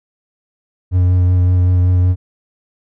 triangle tone with vibrato, 90.3 Hz, F#2, 42 cents flat, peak -7 dBFS, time 0.91-2.16 s, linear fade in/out 50 ms, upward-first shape sine, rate 5.3 Hz, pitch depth 16 cents each way, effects none

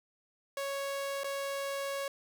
sawtooth tone with dropouts, 554.4 Hz, C#5, in tune, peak -30 dBFS, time 0.57-2.08 s, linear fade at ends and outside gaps 2 ms, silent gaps 1.235-1.243 s, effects none

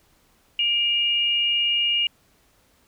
sine tone pair together, 2364 / 2846 Hz, D7 / F7, +11 / +32 cents, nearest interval minor third, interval 321 cents, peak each -29 / -19 dBFS, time 0.59-2.07 s, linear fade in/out 2 ms, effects pink hiss -61 dBFS RMS until 2.87 s

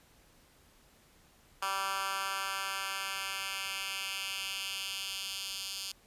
10% pulse tone with high-pass filter sweep, 194.2 Hz, G3, 16 cents flat, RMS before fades -37 dBFS, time 1.62-5.92 s, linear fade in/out 5 ms, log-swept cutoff 1200 to 4000 Hz, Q 1.8, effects pink hiss -63 dBFS RMS until 6.06 s + resampled to 32000 Hz

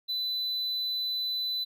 triangle tone, 4000 Hz, B7, 21 cents sharp, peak -27 dBFS, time 0.08-1.65 s, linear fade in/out 20 ms, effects none

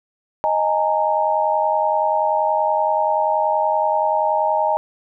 sine chord, D# suspended fourth, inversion none, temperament equal with one note detuned, 622.3 / 830.6 / 921.1 Hz, D#5 / G#5 / A#5, 0 / 0 / -21 cents, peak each -20 dBFS, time 0.44-4.77 s, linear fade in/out 0 ms, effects none

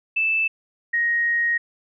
sine tone pair in turn, 2637 / 1876 Hz, E7 / A#6, 0 / +11 cents, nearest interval tritone, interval 589 cents, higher first, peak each -18 dBFS, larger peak neither, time 0.16-0.48 / 0.93-1.58 s, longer second, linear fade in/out 10 ms, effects none

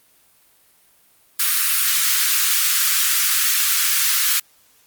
white high-pass noise, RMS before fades -18 dBFS, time 1.39-4.4 s, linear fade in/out 10 ms, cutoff 1200 Hz, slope 48 dB/octave, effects white hiss -56 dBFS RMS until 4.86 s + Opus 32 kbps

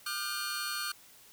sawtooth tone cluster, 1202 / 1420 / 1551 / 4362 Hz, D6 / F6 / G6 / C#8, +40 / +28 / -19 / -29 cents, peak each -36 / -36 / -37 / -35 dBFS, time 0.06-0.92 s, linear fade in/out 5 ms, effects white hiss -57 dBFS RMS until 1.32 s

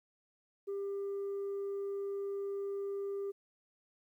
sine tone, 397.7 Hz, G4, 25 cents sharp, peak -33 dBFS, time 0.67-3.32 s, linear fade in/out 20 ms, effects tanh soft clip ceiling -34 dBFS + 12-bit

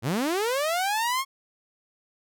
sawtooth linear sweep, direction up, 99.7 to 1100 Hz, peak -20 dBFS, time 0.02-1.25 s, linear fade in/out 50 ms, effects none

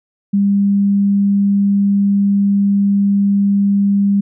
sine tone, 200 Hz, G3, 35 cents sharp, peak -10 dBFS, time 0.33-4.21 s, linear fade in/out 10 ms, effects none

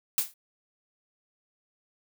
blue noise with exponential decay, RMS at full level -21 dBFS, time 0.18-0.34 s, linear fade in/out 2 ms, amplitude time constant 33 ms, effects none

